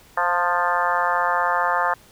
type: harmonic tone with a mistuned harmonic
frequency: 175.4 Hz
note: F3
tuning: 8 cents sharp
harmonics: 3 / 4 / 5 / 6 / 7 / 8 / 9 / 10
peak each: -29 / -26 / -24 / -25 / -25 / -29 / -29 / -28 dBFS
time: 0.17-1.94 s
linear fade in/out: 5 ms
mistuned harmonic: 5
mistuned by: +20 cents
effects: pink hiss -51 dBFS RMS until 2.11 s